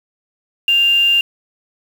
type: tone with quantisation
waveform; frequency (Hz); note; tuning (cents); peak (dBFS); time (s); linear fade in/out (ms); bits
sine; 2794; F7; 0; -10; 0.68-1.21; 2; 5
effects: none